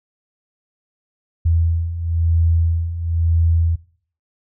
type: beating tone pair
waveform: sine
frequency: 82.41 / 83.41 Hz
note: E2 / E2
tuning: 0 / +21 cents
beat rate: 1 Hz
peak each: -21 / -16 dBFS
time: 1.45-3.76 s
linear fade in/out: 10 ms
effects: noise-tail reverb RT60 0.5 s tail -20 dB re dry